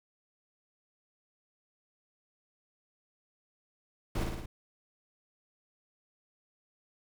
brown noise with echo, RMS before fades -30 dBFS, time 4.15-4.24 s, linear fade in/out 5 ms, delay 55 ms, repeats 4, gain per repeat -3 dB, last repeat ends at 4.46 s, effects none

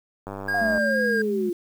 click train, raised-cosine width 1 ms, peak -20 dBFS, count 51, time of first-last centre 0.27-0.778 s, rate 98.4 Hz
triangle tone with vibrato, 1616 Hz, G#6, 48 cents flat, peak -21 dBFS, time 0.48-1.22 s, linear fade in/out 5 ms, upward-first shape sine, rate 2.2 Hz, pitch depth 18 cents each way
sine exponential sweep, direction down, 723 to 344.4 Hz, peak -23 dBFS, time 0.54-1.53 s, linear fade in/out 5 ms
sine tone with pitch glide, 220 to 211 Hz, A3 to G#3, 0 to +28 cents, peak -26 dBFS, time 0.61-1.5 s, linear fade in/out 10 ms, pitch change -72 cents, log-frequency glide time 0.78-1.25 s
effects 8-bit

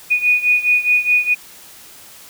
sine beating tone pair, 2467 / 2471.8 Hz, D#7 / D#7, -15 / -12 cents, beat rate 4.8 Hz, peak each -14 / -17 dBFS, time 0.1-1.35 s, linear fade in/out 20 ms, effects white hiss -41 dBFS RMS until 2.29 s

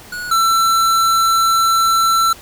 square tone pair in turn, 1459 / 1340 Hz, F#6 / E6, -25 / +28 cents, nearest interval minor second, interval 147 cents, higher first, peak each -24 / -12 dBFS, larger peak second, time 0.12-0.31 / 0.31-2.33 s, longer second, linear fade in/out 5 ms, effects pink hiss -39 dBFS RMS until 2.41 s

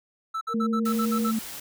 triangle tone bursts, 1318.5 Hz, E6, in tune, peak -25 dBFS, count 8, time 0.34-1.315 s, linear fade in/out 10 ms, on 72 ms, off 57 ms
sine tone with pitch glide, 464.7 to 473.6 Hz, A#4 to A#4, -5 to +27 cents, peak -32 dBFS, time 0.48-1.32 s, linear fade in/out 50 ms, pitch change +32 cents, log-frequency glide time 0.81-1.15 s
sine tone with vibrato, 222.3 Hz, A3, 18 cents sharp, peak -23 dBFS, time 0.54-1.39 s, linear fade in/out 5 ms, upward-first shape square, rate 19 Hz, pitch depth 14 cents each way
white noise, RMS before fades -38 dBFS, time 0.85-1.6 s, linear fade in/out 5 ms
effects none

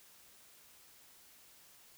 silence, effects white hiss -61 dBFS RMS until 1.97 s

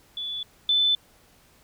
sine tone pair in turn, 3452 / 3514 Hz, A7 / A7, -34 / -3 cents, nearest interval unison, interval 31 cents, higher second, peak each -29 / -18 dBFS, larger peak second, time 0.17-0.43 / 0.69-0.95 s, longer neither, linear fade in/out 2 ms, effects pink hiss -58 dBFS RMS until 1.63 s

